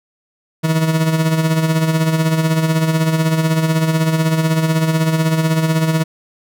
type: tone with tremolo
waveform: 40% pulse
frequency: 160 Hz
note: D#3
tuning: 49 cents sharp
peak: -10 dBFS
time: 0.63-6.04 s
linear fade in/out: 20 ms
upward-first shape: sine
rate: 16 Hz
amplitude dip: 55%
effects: none